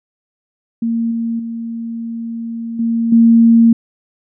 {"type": "tone with level steps", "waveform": "sine", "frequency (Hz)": 230, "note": "A#3", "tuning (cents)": -23, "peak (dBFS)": [-14, -16, -21, -13, -5], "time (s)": [0.82, 3.73], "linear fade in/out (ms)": 5, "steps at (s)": [1.11, 1.39, 2.79, 3.12], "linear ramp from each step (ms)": 5, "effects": []}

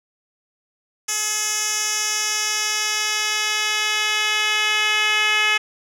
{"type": "tone with band-pass filter sweep", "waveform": "10% pulse", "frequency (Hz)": 425.9, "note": "G#4", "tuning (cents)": 44, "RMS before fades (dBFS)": -21, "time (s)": [1.08, 5.58], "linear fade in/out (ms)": 10, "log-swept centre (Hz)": [7100, 2800], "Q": 1.7, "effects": []}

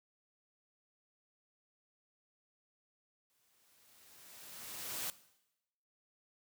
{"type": "noise with exponential growth", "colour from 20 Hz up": "white", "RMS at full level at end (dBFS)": -38, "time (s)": [3.3, 5.1], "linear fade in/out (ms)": 0, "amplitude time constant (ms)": 390, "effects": ["noise-tail reverb RT60 0.9 s tail -18 dB re dry", "high-pass 80 Hz 12 dB/octave"]}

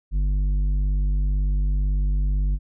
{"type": "tone with tanh clipping", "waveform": "sine", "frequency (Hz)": 49, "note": "G1", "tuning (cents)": 0, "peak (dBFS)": -20, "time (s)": [0.11, 2.59], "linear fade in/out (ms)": 50, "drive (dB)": 8, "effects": []}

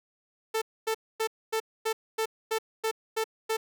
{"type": "tone bursts", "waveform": "sawtooth", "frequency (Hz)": 443, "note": "A4", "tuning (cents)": 12, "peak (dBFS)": -22, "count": 10, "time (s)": [0.54, 3.57], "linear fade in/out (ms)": 10, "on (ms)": 78, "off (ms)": 250, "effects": []}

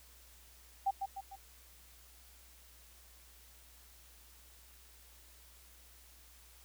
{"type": "tone with echo", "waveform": "sine", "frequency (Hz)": 784, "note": "G5", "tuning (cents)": 0, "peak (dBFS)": -28, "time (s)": [0.86, 0.91], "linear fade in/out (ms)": 10, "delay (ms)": 150, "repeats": 3, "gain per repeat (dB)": -6, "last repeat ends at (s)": 1.36, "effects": ["added 60 Hz sine -61 dBFS peak until 6.64 s", "white hiss -61 dBFS RMS until 6.64 s"]}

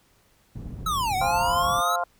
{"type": "low-pass noise", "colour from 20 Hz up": "white", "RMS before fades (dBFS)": -35, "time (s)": [0.55, 1.81], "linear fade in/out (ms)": 10, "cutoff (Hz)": 130, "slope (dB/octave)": 12}
{"type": "linear two-way sweep", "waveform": "square", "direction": "down then up", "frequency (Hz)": [1318.5, 730, 1318.5], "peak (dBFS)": -24, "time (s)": [0.86, 1.96], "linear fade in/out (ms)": 5, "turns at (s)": 1.16}
{"type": "harmonic tone", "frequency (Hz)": 174.7, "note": "F3", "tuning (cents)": 1, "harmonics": [3, 4, 5, 6, 7, 8], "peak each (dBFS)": [-34, -26, -34, -30, -42, -32], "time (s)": [1.21, 2.04], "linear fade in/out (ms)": 5}
{"effects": ["pink hiss -62 dBFS RMS until 2.19 s"]}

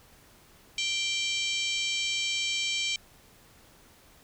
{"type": "harmonic tone with a mistuned harmonic", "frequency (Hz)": 784, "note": "G5", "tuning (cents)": 0, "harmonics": [3, 4, 5, 6, 7, 8, 9, 10], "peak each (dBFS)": [-32, -31, -37, -39, -39, -41, -41, -42], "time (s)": [0.78, 2.96], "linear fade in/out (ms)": 2, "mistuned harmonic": 6, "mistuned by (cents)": -80, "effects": ["pink hiss -57 dBFS RMS until 4.23 s"]}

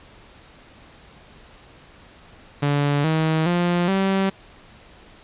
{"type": "tone with pitch steps", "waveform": "sawtooth", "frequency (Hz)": [143.9, 158.75, 175.13, 193.2], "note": ["D3", "D#3", "F3", "G3"], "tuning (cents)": [-35, 35, 5, -25], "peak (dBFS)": -14, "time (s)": [2.62, 4.3], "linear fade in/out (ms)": 10, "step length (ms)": 420, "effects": ["pink hiss -48 dBFS RMS until 5.23 s", "resampled to 8000 Hz"]}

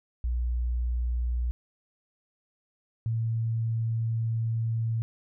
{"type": "tone pair in turn", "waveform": "sine", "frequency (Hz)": [60.2, 113.64], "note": ["B1", "A#2"], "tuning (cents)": [-44, -44], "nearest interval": "major seventh", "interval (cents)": 1100, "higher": "second", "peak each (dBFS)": -25, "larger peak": "neither", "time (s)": [[0.24, 1.51], [3.06, 5.02]], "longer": "second", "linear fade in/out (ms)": 0, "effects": []}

